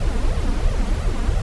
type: noise with flanger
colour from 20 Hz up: brown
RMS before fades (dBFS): -19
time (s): 0-1.42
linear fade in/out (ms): 5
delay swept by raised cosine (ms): 1.5 to 4.3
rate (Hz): 2.9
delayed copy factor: +0.9
effects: resampled to 24000 Hz